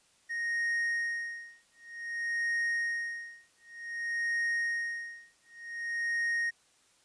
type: tone with tremolo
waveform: triangle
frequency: 1864.7 Hz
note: A#6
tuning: in tune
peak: -26 dBFS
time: 0.29-6.51 s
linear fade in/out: 20 ms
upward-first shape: sine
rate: 0.54 Hz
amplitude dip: 100%
effects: white hiss -66 dBFS RMS until 7.04 s + resampled to 22050 Hz